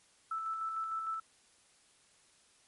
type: tone with tremolo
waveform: sine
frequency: 1318.5 Hz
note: E6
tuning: in tune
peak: -33 dBFS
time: 0.31-1.2 s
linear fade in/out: 5 ms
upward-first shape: square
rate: 6.6 Hz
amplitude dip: 30%
effects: white hiss -66 dBFS RMS until 2.67 s + MP3 48 kbps